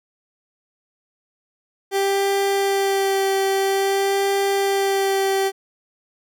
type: tone with vibrato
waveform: 30% pulse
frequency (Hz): 392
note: G4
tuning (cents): 0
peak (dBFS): -15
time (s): 1.91-5.52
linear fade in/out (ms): 50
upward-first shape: sine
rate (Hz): 0.5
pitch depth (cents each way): 16
effects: none